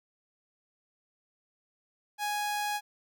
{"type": "tone", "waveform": "sawtooth", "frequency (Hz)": 830.6, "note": "G#5", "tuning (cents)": 0, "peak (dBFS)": -26, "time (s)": [2.18, 2.81], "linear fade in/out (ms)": 50, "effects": []}